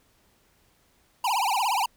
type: tone with vibrato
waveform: square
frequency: 880 Hz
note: A5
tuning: in tune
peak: -23 dBFS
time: 1.24-1.86 s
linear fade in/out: 5 ms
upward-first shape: triangle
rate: 17 Hz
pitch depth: 290 cents each way
effects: pink hiss -64 dBFS RMS until 1.96 s